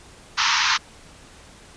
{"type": "band-pass noise", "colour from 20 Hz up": "pink", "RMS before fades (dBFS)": -20, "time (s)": [0.37, 0.78], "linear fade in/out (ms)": 20, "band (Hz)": [900, 6300], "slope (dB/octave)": 96, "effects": ["pink hiss -47 dBFS RMS until 1.76 s", "resampled to 22050 Hz"]}